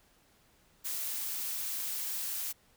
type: noise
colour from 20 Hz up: blue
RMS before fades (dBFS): -36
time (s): 0.84-2.53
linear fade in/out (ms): 20
effects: pink hiss -66 dBFS RMS until 2.76 s